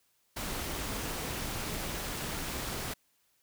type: noise with amplitude modulation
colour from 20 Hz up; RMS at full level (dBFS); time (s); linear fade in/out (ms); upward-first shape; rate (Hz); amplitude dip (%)
pink; -34; 0.36-2.94; 10; sine; 245; 55
effects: white hiss -72 dBFS RMS until 3.42 s